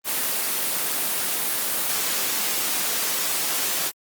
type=noise; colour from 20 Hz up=white; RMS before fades=-24 dBFS; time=0.04-3.92 s; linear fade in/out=50 ms; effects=high-pass 200 Hz 12 dB/octave + Opus 24 kbps